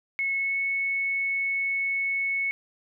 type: tone with pitch glide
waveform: sine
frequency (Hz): 2191 to 2206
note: C#7 to C#7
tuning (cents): -21 to -9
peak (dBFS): -24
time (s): 0.19-2.51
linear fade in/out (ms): 0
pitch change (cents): +12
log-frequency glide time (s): 0.34-0.57
effects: none